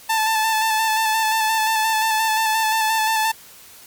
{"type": "tone with vibrato", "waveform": "sawtooth", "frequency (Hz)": 880, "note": "A5", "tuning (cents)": 0, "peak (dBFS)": -13, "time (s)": [0.09, 3.32], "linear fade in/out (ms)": 10, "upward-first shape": "square", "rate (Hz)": 5.7, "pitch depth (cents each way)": 21, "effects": ["white hiss -44 dBFS RMS until 3.86 s", "MP3 96 kbps"]}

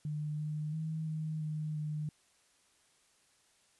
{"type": "tone with pitch steps", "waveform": "sine", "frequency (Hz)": [150.6, 152.1, 158.5, 156.4, 153.8, 151.8], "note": ["D3", "D#3", "D#3", "D#3", "D#3", "D#3"], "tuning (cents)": [44, -39, 32, 9, -20, -42], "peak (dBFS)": -34, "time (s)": [0.05, 2.09], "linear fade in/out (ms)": 2, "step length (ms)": 340, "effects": ["white hiss -69 dBFS RMS until 3.79 s", "resampled to 24000 Hz"]}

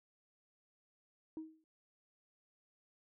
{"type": "tone with exponential decay", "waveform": "sine", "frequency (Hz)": 317, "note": "D#4", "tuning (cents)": 32, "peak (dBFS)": -37, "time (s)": [1.37, 1.64], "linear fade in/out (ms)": 1, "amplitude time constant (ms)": 58, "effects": ["noise-tail reverb RT60 0.3 s tail -26 dB re dry", "tanh soft clip ceiling -38 dBFS"]}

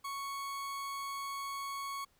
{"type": "tone", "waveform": "40% pulse", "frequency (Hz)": 1108.7, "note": "C#6", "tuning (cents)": 0, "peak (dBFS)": -37, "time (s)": [0.04, 2.05], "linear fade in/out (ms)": 10, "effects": ["pink hiss -71 dBFS RMS until 2.19 s"]}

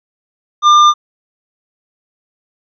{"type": "tone with tanh clipping", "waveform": "triangle", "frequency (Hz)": 1199, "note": "D6", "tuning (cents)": 36, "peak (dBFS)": -6, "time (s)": [0.62, 0.94], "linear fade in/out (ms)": 50, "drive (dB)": 15, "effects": ["resampled to 16000 Hz"]}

